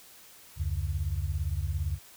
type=tone cluster; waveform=sine; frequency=71 / 88.5 / 139.9 Hz; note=C#2 / F2 / C#3; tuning=+42 / +23 / +16 cents; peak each=-31 / -31 / -38 dBFS; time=0.56-1.99 s; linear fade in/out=50 ms; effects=white hiss -53 dBFS RMS until 2.16 s